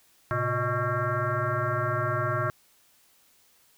sine tone with frequency modulation, 622.3 Hz, D#5, in tune, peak -24 dBFS, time 0.31-2.5 s, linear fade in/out 0 ms, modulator 245 Hz, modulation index 3.9, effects white hiss -62 dBFS RMS until 3.77 s

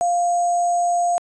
sine tone with sample-and-hold, 698.5 Hz, F5, in tune, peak -16 dBFS, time 0.01-1.18 s, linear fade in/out 0 ms, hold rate 7350 Hz, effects resampled to 22050 Hz

